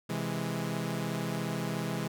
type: chord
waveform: sawtooth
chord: C augmented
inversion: none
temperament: equal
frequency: 130.81 / 164.81 / 207.7 Hz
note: C3 / E3 / G#3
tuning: 0 / 0 / 0 cents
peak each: -33 / -31 / -32 dBFS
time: 0.09-2.08 s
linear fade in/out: 10 ms
effects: none